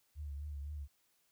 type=tone with vibrato; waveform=sine; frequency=72.6 Hz; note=D2; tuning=19 cents flat; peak=-40 dBFS; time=0.15-0.88 s; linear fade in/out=50 ms; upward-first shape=triangle; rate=3.9 Hz; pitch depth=73 cents each way; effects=white hiss -75 dBFS RMS until 1.31 s